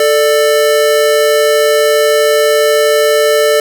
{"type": "tone pair together", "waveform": "square", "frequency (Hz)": [440, 592.3], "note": ["A4", "D5"], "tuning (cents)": [0, 15], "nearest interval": "perfect fourth", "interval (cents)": 515, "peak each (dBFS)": -11, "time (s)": [0, 3.6], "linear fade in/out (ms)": 2, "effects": []}